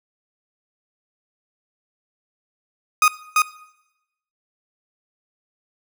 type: tone with echo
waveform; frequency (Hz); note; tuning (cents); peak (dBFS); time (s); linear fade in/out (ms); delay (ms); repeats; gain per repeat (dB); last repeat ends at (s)
30% pulse; 1244; D#6; -1; -9; 3.02-3.08; 2; 340; 1; -2; 3.42
effects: noise-tail reverb RT60 0.9 s tail -19 dB re dry